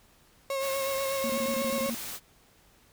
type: tone with vibrato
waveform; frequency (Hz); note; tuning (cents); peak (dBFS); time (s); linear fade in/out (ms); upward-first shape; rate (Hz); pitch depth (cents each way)
35% pulse; 543; C#5; -36; -27; 0.5-1.9; 2; sine; 8.2; 25
type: noise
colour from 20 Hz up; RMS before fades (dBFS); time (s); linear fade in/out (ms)
white; -38; 0.59-2.2; 50
type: tone bursts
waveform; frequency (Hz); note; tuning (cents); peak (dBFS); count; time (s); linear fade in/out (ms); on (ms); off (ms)
sine; 231.9; A#3; -9; -31; 9; 1.24-1.945; 0; 57; 24
effects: pink hiss -61 dBFS RMS until 2.92 s